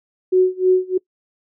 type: tone with tremolo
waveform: sine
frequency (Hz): 370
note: F#4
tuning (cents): 0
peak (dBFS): -9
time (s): 0.32-0.98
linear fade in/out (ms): 10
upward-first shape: sine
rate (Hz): 3.2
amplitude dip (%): 95
effects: noise-tail reverb RT60 0.1 s tail -23 dB re dry